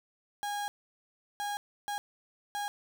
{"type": "tone bursts at uneven times", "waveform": "35% pulse", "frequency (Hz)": 820, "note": "G#5", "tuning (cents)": -22, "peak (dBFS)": -31, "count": 4, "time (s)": [[0.43, 0.68], [1.4, 1.57], [1.88, 1.98], [2.55, 2.68]], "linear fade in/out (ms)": 0, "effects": []}